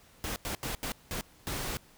pink noise bursts at uneven times, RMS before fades -35 dBFS, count 6, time 0.24-0.36 / 0.45-0.55 / 0.63-0.75 / 0.83-0.92 / 1.11-1.21 / 1.47-1.77 s, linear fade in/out 0 ms, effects pink hiss -59 dBFS RMS until 1.97 s

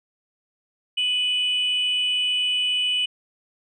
sine tone pair together, 2504 / 2971 Hz, D#7 / F#7, +10 / +6 cents, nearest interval minor third, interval 296 cents, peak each -27 / -19 dBFS, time 0.97-3.06 s, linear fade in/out 10 ms, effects tanh soft clip ceiling -16 dBFS

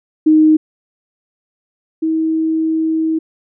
sine tone pair in turn, 311.2 / 319.9 Hz, D#4 / D#4, 0 / +48 cents, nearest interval unison, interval 48 cents, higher second, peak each -6 / -13 dBFS, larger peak first, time 0.26-0.57 / 2.02-3.19 s, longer second, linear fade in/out 10 ms, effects none

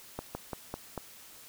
slowing click train, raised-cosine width 1 ms, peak -21 dBFS, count 5, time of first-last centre 0.19-0.977 s, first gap 160 ms, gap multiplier 1.14, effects white hiss -52 dBFS RMS until 1.48 s

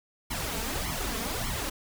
pink noise with flanger, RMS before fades -32 dBFS, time 0.3-1.7 s, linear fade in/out 10 ms, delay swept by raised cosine 0.93 to 4.53 ms, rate 1.7 Hz, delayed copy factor +1, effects none

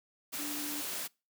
sine tone in noise, 293.7 Hz, D4, in tune, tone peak -40 dBFS, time 0.38-0.82 s, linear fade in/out 20 ms, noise white, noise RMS -38 dBFS, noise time 0.32-1.08 s, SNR -5 dB, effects noise-tail reverb RT60 0.3 s tail -26 dB re dry + high-pass 150 Hz 12 dB/octave

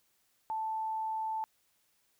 sine tone, 880 Hz, A5, in tune, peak -32 dBFS, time 0.5-1.44 s, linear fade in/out 0 ms, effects white hiss -73 dBFS RMS until 2.19 s

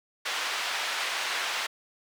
white band-pass noise, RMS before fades -31 dBFS, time 0.25-1.67 s, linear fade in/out 10 ms, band 780 to 3300 Hz, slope 12 dB/octave, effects none

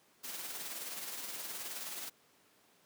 white noise with tremolo, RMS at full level -41 dBFS, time 0.23-2.1 s, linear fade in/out 20 ms, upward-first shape sine, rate 19 Hz, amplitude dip 40%, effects pink hiss -67 dBFS RMS until 2.85 s + high-pass 200 Hz 12 dB/octave

